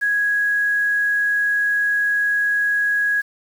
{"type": "tone with quantisation", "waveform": "sine", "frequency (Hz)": 1661.2, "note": "G#6", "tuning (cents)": 0, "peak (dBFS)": -16, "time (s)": [0.01, 3.22], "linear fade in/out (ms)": 20, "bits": 7, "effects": []}